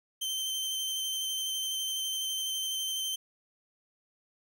sawtooth tone with vibrato, 3108 Hz, G7, 16 cents flat, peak -28 dBFS, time 0.21-3.16 s, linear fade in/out 10 ms, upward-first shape square, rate 12 Hz, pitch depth 10 cents each way, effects 11-bit

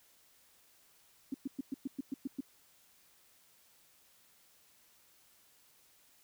sine tone bursts, 270 Hz, C#4, 45 cents flat, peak -33 dBFS, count 9, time 1.32-2.407 s, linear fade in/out 5 ms, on 23 ms, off 110 ms, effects white hiss -66 dBFS RMS until 6.23 s

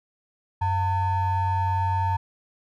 triangle ring-modulated tone, 404.3 Hz, G#4, 46 cents flat, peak -16 dBFS, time 0.61-2.17 s, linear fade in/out 10 ms, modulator 498 Hz, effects none

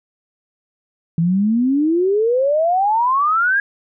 sine exponential sweep, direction up, 161.4 to 1662 Hz, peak -13 dBFS, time 1.18-3.6 s, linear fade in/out 2 ms, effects none

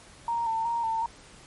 sine tone with vibrato, 916 Hz, A#5, 31 cents flat, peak -25 dBFS, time 0.28-1.06 s, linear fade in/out 2 ms, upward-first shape square, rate 2.7 Hz, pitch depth 32 cents each way, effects pink hiss -51 dBFS RMS until 1.46 s + MP3 48 kbps

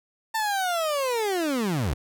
30% pulse linear sweep, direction down, 901 to 54.9 Hz, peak -21 dBFS, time 0.34-1.94 s, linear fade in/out 10 ms, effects none

